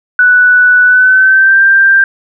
sine tone with pitch glide, 1483 to 1580.3 Hz, F#6 to G6, +4 to +14 cents, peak -3 dBFS, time 0.19-2.04 s, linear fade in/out 2 ms, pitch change +110 cents, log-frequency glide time 0.84-1.61 s, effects none

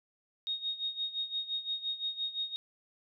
sine tone with tremolo, 3729 Hz, A#7, in tune, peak -30 dBFS, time 0.47-2.56 s, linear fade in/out 0 ms, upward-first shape sine, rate 5.8 Hz, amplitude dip 80%, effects none

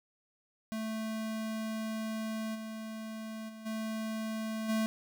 square tone with level steps, 220 Hz, A3, in tune, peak -35 / -40 / -46 / -35 / -29 dBFS, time 0.72-4.86 s, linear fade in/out 0 ms, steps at 2.54 / 3.48 / 3.65 / 4.68 s, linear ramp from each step 20 ms, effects none

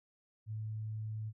sine tone, 108.7 Hz, A2, 21 cents flat, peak -37 dBFS, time 0.46-1.33 s, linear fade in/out 50 ms, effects none

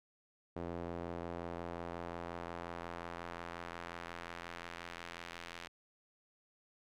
sawtooth tone with band-pass filter sweep, 85.6 Hz, F2, 34 cents flat, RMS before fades -45 dBFS, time 0.56-5.68 s, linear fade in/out 5 ms, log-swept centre 470 to 2600 Hz, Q 0.86, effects none

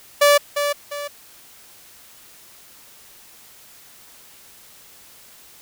sawtooth tone with echo, 579 Hz, D5, 25 cents flat, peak -7 dBFS, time 0.21-0.38 s, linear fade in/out 10 ms, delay 350 ms, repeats 2, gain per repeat -8 dB, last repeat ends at 1.08 s, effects white hiss -47 dBFS RMS until 5.61 s

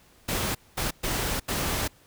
pink noise bursts at uneven times, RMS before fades -28 dBFS, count 4, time 0.28-0.55 / 0.77-0.91 / 1.03-1.4 / 1.48-1.88 s, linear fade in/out 10 ms, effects pink hiss -58 dBFS RMS until 2.06 s

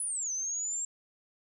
sine linear two-way sweep, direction down then up, 10230 to 6040 to 7500 Hz, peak -31 dBFS, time 0-0.85 s, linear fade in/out 2 ms, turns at 0.32 s, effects none

